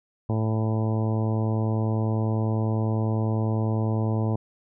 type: harmonic tone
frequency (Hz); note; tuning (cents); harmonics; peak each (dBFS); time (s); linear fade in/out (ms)
110; A2; 0; 1 / 2 / 3 / 4 / 5 / 6 / 7 / 8 / 9; -23 / -29 / -33 / -35 / -37 / -39 / -40 / -41 / -42; 0.29-4.36; 5
effects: none